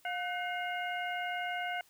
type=harmonic tone with a mistuned harmonic; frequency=712 Hz; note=F5; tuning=33 cents sharp; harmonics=1 / 2 / 3 / 4; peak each=-36 / -39 / -40 / -44 dBFS; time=0.05-1.81 s; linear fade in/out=2 ms; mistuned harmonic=2; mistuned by=+97 cents; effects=white hiss -65 dBFS RMS until 1.89 s